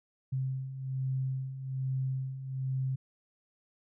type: beating tone pair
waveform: sine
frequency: 131 / 132.2 Hz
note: C3 / C3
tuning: +2 / +18 cents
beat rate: 1.2 Hz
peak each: -38 / -32 dBFS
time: 0.32-2.96 s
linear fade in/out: 10 ms
effects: none